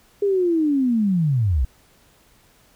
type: linear sweep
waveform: sine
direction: down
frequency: 411.5 to 55.8 Hz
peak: -16 dBFS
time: 0.22-1.65 s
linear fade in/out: 5 ms
effects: pink hiss -56 dBFS RMS until 2.75 s